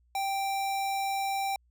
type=tone; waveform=square; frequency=784 Hz; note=G5; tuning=in tune; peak=-29 dBFS; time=0.15-1.56 s; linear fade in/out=2 ms; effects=added 60 Hz sine -63 dBFS peak until 1.7 s